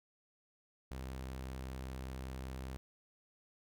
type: tone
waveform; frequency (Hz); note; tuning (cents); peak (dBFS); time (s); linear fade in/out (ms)
sawtooth; 65.1; C2; -8; -38; 0.91-2.77; 0
effects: none